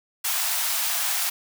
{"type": "high-pass noise", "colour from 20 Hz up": "white", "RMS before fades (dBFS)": -25, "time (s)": [0.24, 1.3], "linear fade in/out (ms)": 10, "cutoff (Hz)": 640, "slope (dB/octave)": 96, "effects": []}